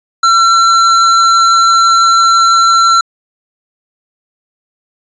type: tone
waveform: square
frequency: 1353 Hz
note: E6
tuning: 45 cents sharp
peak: -6 dBFS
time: 0.23-3.01 s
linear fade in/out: 5 ms
effects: resampled to 16000 Hz